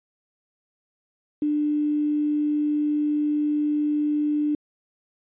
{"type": "tone with quantisation", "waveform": "sine", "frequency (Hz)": 297.6, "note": "D4", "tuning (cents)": 23, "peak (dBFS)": -20, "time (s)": [1.42, 4.55], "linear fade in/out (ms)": 2, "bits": 8, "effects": ["resampled to 8000 Hz"]}